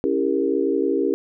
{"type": "chord", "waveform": "sine", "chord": "C# diminished seventh", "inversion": "none", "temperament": "equal with one note detuned", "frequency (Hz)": [277.2, 329.6, 399.8, 466.2], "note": ["C#4", "E4", "G4", "Bb4"], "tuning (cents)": [0, 0, 34, 0], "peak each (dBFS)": [-24, -24, -22, -25], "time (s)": [0.04, 1.14], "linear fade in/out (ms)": 0, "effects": []}